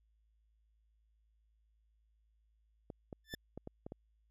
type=clicks; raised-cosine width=2 ms; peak=-31 dBFS; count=7; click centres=2.902 / 3.128 / 3.339 / 3.576 / 3.674 / 3.865 / 3.921 s
type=tone with exponential growth; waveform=20% pulse; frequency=1760 Hz; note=A6; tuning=in tune; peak=-35 dBFS; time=3.24-3.35 s; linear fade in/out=5 ms; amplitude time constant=23 ms
effects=added 54 Hz sine -70 dBFS peak until 4.3 s + resampled to 32000 Hz

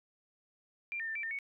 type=tone with pitch steps; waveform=sine; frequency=2376 / 1816 / 1786 / 2335 / 1811 / 2220 Hz; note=D7 / A#6 / A6 / D7 / A6 / C#7; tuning=+20 / -46 / +25 / -11 / +49 / +2 cents; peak=-35 dBFS; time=0.92-1.388 s; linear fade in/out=0 ms; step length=78 ms; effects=none

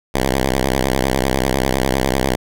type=tone with vibrato; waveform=5% pulse; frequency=65.5 Hz; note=C2; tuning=2 cents sharp; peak=-4 dBFS; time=0.14-2.36 s; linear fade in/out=10 ms; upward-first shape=square; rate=10 Hz; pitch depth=85 cents each way; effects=none

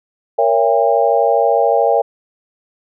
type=chord; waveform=sine; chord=A# diminished seventh; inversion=none; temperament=just; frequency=466.2 / 559.4 / 671.3 / 805.5 Hz; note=A#4 / C#5 / E5 / G5; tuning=0 / +16 / +31 / +47 cents; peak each=-16 dBFS; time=0.38-2.02 s; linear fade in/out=10 ms; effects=none

